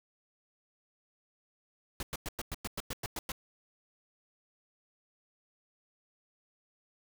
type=noise bursts; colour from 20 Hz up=pink; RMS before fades=-37 dBFS; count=11; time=2-3.319 s; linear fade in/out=2 ms; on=29 ms; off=100 ms; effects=none